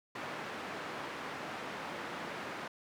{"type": "band-pass noise", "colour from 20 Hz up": "white", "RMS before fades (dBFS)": -42, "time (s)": [0.15, 2.68], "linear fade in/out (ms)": 5, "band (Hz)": [160, 1600], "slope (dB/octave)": 12, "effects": []}